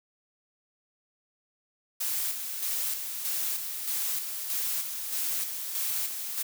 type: noise with tremolo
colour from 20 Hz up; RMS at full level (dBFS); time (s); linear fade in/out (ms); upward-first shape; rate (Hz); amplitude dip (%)
blue; -30; 2-6.43; 10; square; 1.6; 45
effects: none

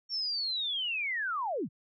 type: linear sweep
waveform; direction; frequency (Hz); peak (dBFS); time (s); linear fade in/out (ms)
sine; down; 5520 to 101.3; -30; 0.09-1.69; 50
effects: none

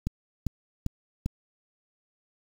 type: click train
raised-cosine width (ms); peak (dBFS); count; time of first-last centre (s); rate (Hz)
5; -15; 4; 0.07-1.26; 2.52
effects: 7-bit

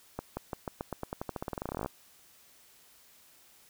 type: accelerating click train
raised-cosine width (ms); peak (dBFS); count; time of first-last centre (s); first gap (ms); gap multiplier
1; -20; 26; 0.19-1.861; 180; 0.9
effects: white hiss -60 dBFS RMS until 3.69 s

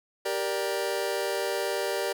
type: chord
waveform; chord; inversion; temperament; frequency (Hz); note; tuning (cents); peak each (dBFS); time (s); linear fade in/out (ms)
sawtooth; G minor; none; just; 392 / 470.4 / 588; G4 / Bb4 / D5; 0 / +16 / +2; -27 / -28 / -27; 0.25-2.13; 10
effects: none

